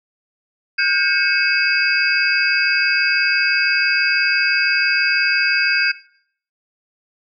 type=tone cluster; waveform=sine; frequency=1443 / 1589 / 2210 / 2578 / 4819 Hz; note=F#6 / G6 / C#7 / E7 / D8; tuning=-44 / +23 / -6 / -39 / +44 cents; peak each=-24 / -19 / -23 / -20 / -22 dBFS; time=0.78-5.92 s; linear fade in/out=10 ms; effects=noise-tail reverb RT60 0.6 s tail -19 dB re dry